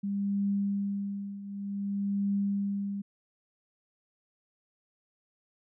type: tone with tremolo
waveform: sine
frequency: 200 Hz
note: G3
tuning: 35 cents sharp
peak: -25 dBFS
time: 0.03-3.02 s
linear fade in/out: 10 ms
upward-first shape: triangle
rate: 0.54 Hz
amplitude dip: 80%
effects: none